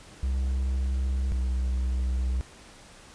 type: tone pair in turn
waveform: triangle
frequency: 65.5 / 63.45 Hz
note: C2 / B1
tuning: +2 / +47 cents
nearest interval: minor second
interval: 55 cents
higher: first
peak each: -22 dBFS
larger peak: neither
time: 0.23-1.32 / 1.32-2.41 s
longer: neither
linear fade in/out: 0 ms
effects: pink hiss -50 dBFS RMS until 3.14 s + resampled to 22050 Hz